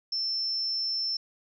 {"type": "tone", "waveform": "sine", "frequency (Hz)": 5340, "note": "E8", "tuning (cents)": 22, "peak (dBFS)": -27, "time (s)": [0.12, 1.17], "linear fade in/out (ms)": 5, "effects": []}